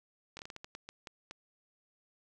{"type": "slowing click train", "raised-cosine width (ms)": 0.2, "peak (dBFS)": -27, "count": 11, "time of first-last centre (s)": [0.37, 1.311], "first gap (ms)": 21, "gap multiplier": 1.31, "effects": []}